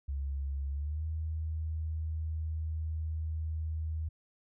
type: tone with pitch glide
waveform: sine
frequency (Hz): 69.3 to 79.15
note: C#2 to D#2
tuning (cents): 0 to +30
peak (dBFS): -32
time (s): 0.08-4.09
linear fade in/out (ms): 10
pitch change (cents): +230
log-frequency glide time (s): 0.7-1.05
effects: none